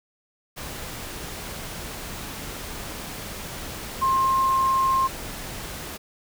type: tone in noise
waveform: sine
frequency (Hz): 1061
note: C6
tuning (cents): +24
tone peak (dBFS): -18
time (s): 4.01-5.08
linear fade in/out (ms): 20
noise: pink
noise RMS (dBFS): -35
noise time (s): 0.56-5.98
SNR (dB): +14
effects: none